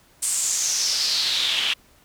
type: noise with band-pass filter sweep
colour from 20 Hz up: pink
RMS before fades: -23 dBFS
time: 0.22-1.74 s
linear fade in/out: 10 ms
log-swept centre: 8600 to 2900 Hz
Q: 4.7
effects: pink hiss -56 dBFS RMS until 2.04 s